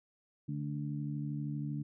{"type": "harmonic tone", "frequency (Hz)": 72.7, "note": "D2", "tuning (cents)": -17, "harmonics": [2, 3, 4], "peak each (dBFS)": [-36, -42, -42], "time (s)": [0.48, 1.83], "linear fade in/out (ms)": 10, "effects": []}